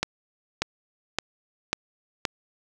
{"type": "accelerating click train", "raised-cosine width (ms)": 0.2, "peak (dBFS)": -6, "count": 5, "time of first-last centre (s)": [0.03, 2.252], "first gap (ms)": 590, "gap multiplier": 0.96, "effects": []}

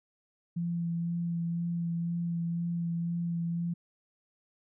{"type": "tone with vibrato", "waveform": "sine", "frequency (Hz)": 170, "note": "F3", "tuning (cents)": -46, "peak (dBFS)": -29, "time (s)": [0.56, 3.74], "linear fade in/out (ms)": 10, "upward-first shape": "sine", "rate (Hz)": 2, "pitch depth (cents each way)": 14, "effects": []}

